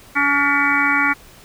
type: harmonic tone with a mistuned harmonic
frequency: 283.7 Hz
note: C#4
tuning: 40 cents sharp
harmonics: 1 / 3 / 4 / 5 / 6 / 7 / 8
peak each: -24 / -25 / -23 / -19 / -25 / -21 / -20 dBFS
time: 0.15-1.14 s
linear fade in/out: 20 ms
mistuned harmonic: 6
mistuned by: +80 cents
effects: pink hiss -45 dBFS RMS until 1.44 s

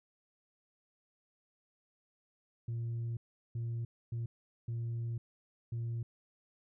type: tone bursts at uneven times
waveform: sine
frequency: 116.54 Hz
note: A#2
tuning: in tune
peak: -32 dBFS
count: 5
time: 2.68-3.17 / 3.55-3.85 / 4.12-4.26 / 4.68-5.18 / 5.72-6.03 s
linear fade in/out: 5 ms
effects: tanh soft clip ceiling -33 dBFS

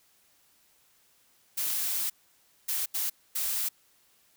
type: noise bursts at uneven times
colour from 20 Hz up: blue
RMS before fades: -30 dBFS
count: 4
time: 1.57-2.1 / 2.68-2.86 / 2.94-3.1 / 3.35-3.69 s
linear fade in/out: 10 ms
effects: white hiss -65 dBFS RMS until 4.36 s

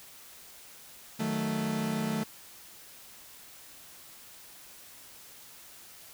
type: chord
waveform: 40% pulse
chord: D# diminished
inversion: none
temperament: equal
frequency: 155.56 / 185 / 220 Hz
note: D#3 / F#3 / A3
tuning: 0 / 0 / 0 cents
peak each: -35 / -36 / -30 dBFS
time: 1.19-2.24 s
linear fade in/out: 10 ms
effects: white hiss -51 dBFS RMS until 6.13 s

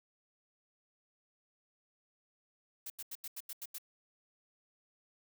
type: noise bursts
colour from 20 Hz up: blue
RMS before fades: -43 dBFS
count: 8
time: 2.86-3.783 s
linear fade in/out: 5 ms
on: 41 ms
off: 85 ms
effects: none

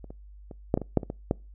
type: clicks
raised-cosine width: 2 ms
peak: -30 / -28 / -27 / -8 / -13 / -20 / -7 / -22 / -19 / -10 dBFS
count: 10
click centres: 0.043 / 0.105 / 0.512 / 0.741 / 0.775 / 0.817 / 0.973 / 1.032 / 1.101 / 1.311 s
effects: noise-tail reverb RT60 0.3 s tail -26 dB re dry + added 50 Hz sine -45 dBFS peak until 1.54 s

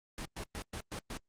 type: noise bursts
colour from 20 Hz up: pink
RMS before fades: -40 dBFS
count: 6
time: 0.18-1.174 s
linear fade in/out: 2 ms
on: 74 ms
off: 110 ms
effects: low-pass 9000 Hz 12 dB/octave + Opus 32 kbps

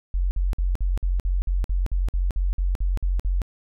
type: tone bursts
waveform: sine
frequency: 45.21 Hz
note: F#1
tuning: 39 cents flat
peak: -19 dBFS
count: 15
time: 0.14-3.418 s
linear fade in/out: 0 ms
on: 170 ms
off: 52 ms
effects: none

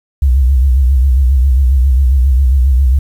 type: tone with vibrato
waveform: sine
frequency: 65.41 Hz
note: C2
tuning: in tune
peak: -6 dBFS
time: 0.22-2.99 s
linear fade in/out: 5 ms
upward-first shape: sine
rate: 7.4 Hz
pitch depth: 120 cents each way
effects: 7-bit

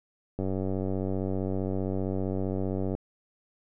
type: click train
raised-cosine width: 2 ms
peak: -18 dBFS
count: 245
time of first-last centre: 0.39-2.95 s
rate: 95.3 Hz
effects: none

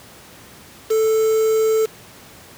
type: tone with quantisation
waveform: triangle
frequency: 440 Hz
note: A4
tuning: in tune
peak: -12 dBFS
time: 0.9-1.86 s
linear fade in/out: 10 ms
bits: 5
effects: pink hiss -43 dBFS RMS until 2.57 s + high-pass 80 Hz 12 dB/octave

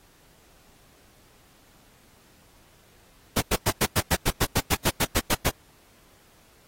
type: noise bursts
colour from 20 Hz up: pink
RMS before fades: -22 dBFS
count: 15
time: 3.36-5.498 s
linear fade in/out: 10 ms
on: 52 ms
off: 97 ms
effects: pink hiss -58 dBFS RMS until 6.67 s + AAC 48 kbps

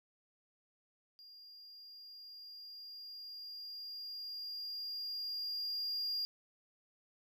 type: tone with level ramp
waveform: triangle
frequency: 4813 Hz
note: D8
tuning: 42 cents sharp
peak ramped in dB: -53 to -33 dBFS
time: 1.19-6.25 s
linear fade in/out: 0 ms
effects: none

